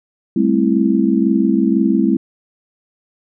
sine chord, A minor seventh, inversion third, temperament just, 198 / 220 / 264 / 330 Hz, G3 / A3 / C4 / E4, +18 / 0 / +16 / +2 cents, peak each -17 dBFS, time 0.36-2.17 s, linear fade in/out 5 ms, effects none

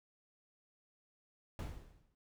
brown noise with exponential decay, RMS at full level -38 dBFS, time 1.59-2.15 s, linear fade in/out 1 ms, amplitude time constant 120 ms, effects none

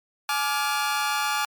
sawtooth chord, D diminished, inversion second, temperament just, 845.8 / 1174.7 / 1409.6 Hz, Ab5 / D6 / F6, +31 / 0 / +16 cents, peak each -23 / -24 / -25 dBFS, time 0.29-1.45 s, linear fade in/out 2 ms, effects MP3 96 kbps

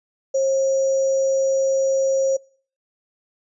sine tone with sample-and-hold, 537 Hz, C5, 45 cents sharp, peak -16 dBFS, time 0.34-2.37 s, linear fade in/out 10 ms, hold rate 6300 Hz, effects noise-tail reverb RT60 0.5 s tail -26 dB re dry + resampled to 24000 Hz

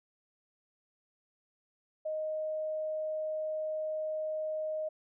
sine tone, 622.3 Hz, D#5, in tune, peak -32 dBFS, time 2.05-4.89 s, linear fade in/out 10 ms, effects none

